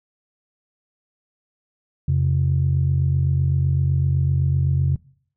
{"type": "tone pair together", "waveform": "sine", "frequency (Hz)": [87.93, 135.8], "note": ["F2", "C#3"], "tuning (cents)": [12, -35], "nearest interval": "minor sixth", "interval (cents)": 753, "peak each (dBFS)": [-19, -17], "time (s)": [2.08, 4.96], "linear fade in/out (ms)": 5, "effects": ["noise-tail reverb RT60 0.6 s tail -23 dB re dry", "tanh soft clip ceiling -10 dBFS"]}